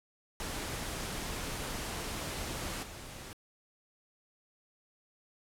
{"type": "noise with level steps", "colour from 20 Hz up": "pink", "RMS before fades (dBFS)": [-38, -46], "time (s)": [0.4, 3.33], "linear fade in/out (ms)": 0, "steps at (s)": 2.82, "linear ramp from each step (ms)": 20, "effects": ["low-pass 12000 Hz 12 dB/octave"]}